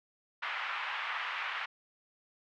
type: band-pass noise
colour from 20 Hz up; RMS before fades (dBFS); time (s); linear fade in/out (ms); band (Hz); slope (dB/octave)
pink; -37; 0.42-1.66; 10; 1000 to 2800; 24
effects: none